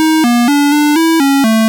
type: tone with pitch steps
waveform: square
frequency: 315.9 / 239.3 / 287.6 / 295.9 / 326.8 / 276.3 / 221.9 Hz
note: D#4 / A#3 / D4 / D4 / E4 / C#4 / A3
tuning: +26 / +46 / -36 / +13 / -15 / -6 / +15 cents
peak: -8 dBFS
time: 0-1.68 s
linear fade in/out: 0 ms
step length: 240 ms
effects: none